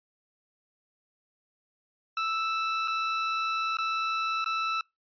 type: tone with dropouts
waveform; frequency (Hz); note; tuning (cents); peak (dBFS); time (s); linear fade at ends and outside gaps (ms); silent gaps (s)
sawtooth; 1318.5; E6; 0; -23; 2.17-4.81; 2; 2.876-2.88 / 3.77-3.785 / 4.444-4.46
effects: noise-tail reverb RT60 0.2 s tail -26 dB re dry + resampled to 11025 Hz